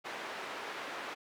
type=band-pass noise; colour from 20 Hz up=white; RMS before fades=-42 dBFS; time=0.04-1.15 s; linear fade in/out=20 ms; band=320 to 1900 Hz; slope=12 dB/octave; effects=none